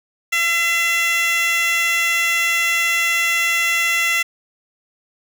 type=tone with high-pass filter; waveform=15% pulse; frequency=677 Hz; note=E5; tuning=46 cents sharp; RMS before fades=-18 dBFS; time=0.32-4.23 s; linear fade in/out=10 ms; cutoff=2200 Hz; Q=2; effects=none